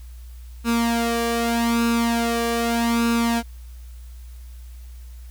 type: tone with flanger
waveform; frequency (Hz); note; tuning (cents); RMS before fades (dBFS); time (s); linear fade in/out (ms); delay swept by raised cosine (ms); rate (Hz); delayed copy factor
sawtooth; 233.1; A#3; 0; -21; 0.64-3.43; 50; 0.76 to 1.74; 0.82; +0.7
effects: added 60 Hz sine -36 dBFS peak until 5.3 s + white hiss -55 dBFS RMS until 5.3 s